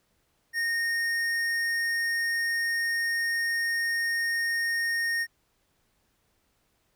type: tone with tanh clipping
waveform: sine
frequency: 1847 Hz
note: A#6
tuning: 16 cents flat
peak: -27 dBFS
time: 0.53-5.27 s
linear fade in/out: 50 ms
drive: 14 dB
effects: pink hiss -71 dBFS RMS until 6.95 s